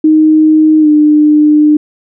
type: tone with pitch glide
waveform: sine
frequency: 311.1 to 300.9 Hz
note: D#4 to D4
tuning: 0 to +42 cents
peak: -3 dBFS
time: 0.04-1.77 s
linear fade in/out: 5 ms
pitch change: -58 cents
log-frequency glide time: 0.8-0.88 s
effects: none

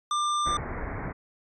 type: tone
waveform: square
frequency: 1192 Hz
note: D6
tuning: 25 cents sharp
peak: -25 dBFS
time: 0.11-0.57 s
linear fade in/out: 2 ms
type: low-pass noise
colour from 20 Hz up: pink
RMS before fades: -34 dBFS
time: 0.45-1.13 s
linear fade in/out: 20 ms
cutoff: 2200 Hz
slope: 96 dB/octave
effects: resampled to 22050 Hz

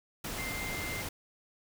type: tone in noise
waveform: sine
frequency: 2093 Hz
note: C7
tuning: in tune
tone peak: -38 dBFS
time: 0.38-1.02 s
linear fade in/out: 5 ms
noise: pink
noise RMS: -38 dBFS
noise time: 0.24-1.09 s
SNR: -3 dB
effects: none

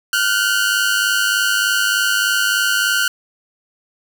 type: tone pair together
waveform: sawtooth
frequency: 1416.7 / 1520 Hz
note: F6 / F#6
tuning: +24 / +46 cents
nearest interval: minor second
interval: 122 cents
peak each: -14 dBFS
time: 0.13-3.08 s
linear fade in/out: 2 ms
effects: none

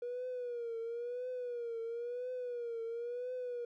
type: tone with vibrato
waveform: triangle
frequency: 480 Hz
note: B4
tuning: 49 cents flat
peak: -34 dBFS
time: 0.02-3.65 s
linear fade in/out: 5 ms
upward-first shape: triangle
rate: 0.98 Hz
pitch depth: 99 cents each way
effects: tanh soft clip ceiling -34 dBFS

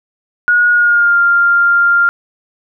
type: tone with pitch glide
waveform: sine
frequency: 1447 to 1396.1 Hz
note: F#6 to F6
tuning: -39 to -1 cents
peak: -7 dBFS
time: 0.48-2.09 s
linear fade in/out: 0 ms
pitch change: -62 cents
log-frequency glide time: 0.7-1.18 s
effects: none

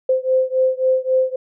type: beating tone pair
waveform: sine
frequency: 517 / 520.7 Hz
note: C5 / C5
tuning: -21 / -8 cents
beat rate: 3.7 Hz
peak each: -17 / -18 dBFS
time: 0.09-1.36 s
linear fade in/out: 5 ms
effects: none

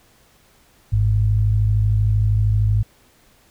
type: tone pair together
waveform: sine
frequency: 52.95 / 105.9 Hz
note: G#1 / G#2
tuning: +34 / +34 cents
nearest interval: octave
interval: 1200 cents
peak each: -20 / -15 dBFS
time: 0.92-2.83 s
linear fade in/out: 10 ms
effects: pink hiss -55 dBFS RMS until 3.5 s

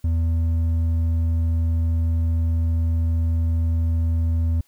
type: tone with hard clipping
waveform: sine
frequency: 82.4 Hz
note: E2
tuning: in tune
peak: -19 dBFS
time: 0.04-4.61 s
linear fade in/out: 5 ms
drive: 4 dB
effects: white hiss -62 dBFS RMS until 4.67 s

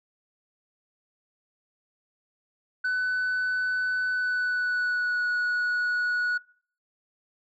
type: tone with pitch glide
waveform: sine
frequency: 1500 to 1464 Hz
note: F#6 to F#6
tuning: +23 to -19 cents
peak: -21 dBFS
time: 2.84-6.38 s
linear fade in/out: 10 ms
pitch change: -42 cents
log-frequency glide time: 4.11-5.27 s
effects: noise-tail reverb RT60 0.5 s tail -24 dB re dry + tanh soft clip ceiling -23 dBFS

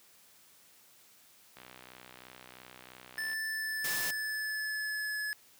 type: click train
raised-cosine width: 0.3 ms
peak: -33 dBFS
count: 112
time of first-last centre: 1.57-3.332 s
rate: 63 Hz
type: tone with pitch glide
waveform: square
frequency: 1760 to 1708.9 Hz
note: A6 to G#6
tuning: 0 to +49 cents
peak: -34 dBFS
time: 3.18-5.33 s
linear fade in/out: 0 ms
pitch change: -51 cents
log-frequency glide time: 3.47-5.17 s
type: noise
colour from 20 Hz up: white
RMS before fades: -36 dBFS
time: 3.84-4.11 s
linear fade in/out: 5 ms
effects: white hiss -61 dBFS RMS until 5.59 s + high-pass 80 Hz 12 dB/octave

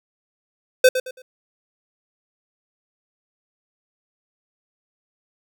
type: tone with echo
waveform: square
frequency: 512 Hz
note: C5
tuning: 38 cents flat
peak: -9 dBFS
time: 0.84-0.89 s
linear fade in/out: 5 ms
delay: 110 ms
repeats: 3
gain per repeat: -11 dB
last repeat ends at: 1.22 s
effects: none

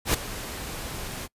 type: noise with ADSR envelope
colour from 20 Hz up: pink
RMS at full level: -20 dBFS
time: 0.05-1.28 s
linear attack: 90 ms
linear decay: 9 ms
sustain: -15 dB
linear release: 35 ms
effects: noise-tail reverb RT60 0.1 s tail -25 dB re dry + resampled to 32000 Hz

